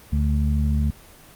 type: harmonic tone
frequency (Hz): 73.2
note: D2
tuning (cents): -5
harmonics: 1 / 2 / 3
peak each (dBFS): -19 / -26 / -26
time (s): 0.12-0.91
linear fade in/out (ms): 10
effects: pink hiss -47 dBFS RMS until 1.35 s + Opus 24 kbps